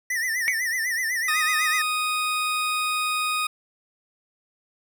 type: tone with vibrato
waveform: square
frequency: 1900 Hz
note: A#6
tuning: 33 cents sharp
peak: -24 dBFS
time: 0.1-1.82 s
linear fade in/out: 5 ms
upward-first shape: sine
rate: 8 Hz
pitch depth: 120 cents each way
type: tone with exponential decay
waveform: sine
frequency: 2235 Hz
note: C#7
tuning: 14 cents sharp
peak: -15 dBFS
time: 0.48-0.59 s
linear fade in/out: 0 ms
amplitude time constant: 22 ms
type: tone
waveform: 20% pulse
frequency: 1244.5 Hz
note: D#6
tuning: in tune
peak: -18 dBFS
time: 1.28-3.47 s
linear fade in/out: 5 ms
effects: none